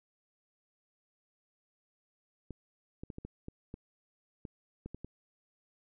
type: clicks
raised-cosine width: 3 ms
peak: -29 dBFS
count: 11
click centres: 2.507 / 3.035 / 3.102 / 3.184 / 3.25 / 3.484 / 3.741 / 4.452 / 4.86 / 4.946 / 5.046 s
effects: none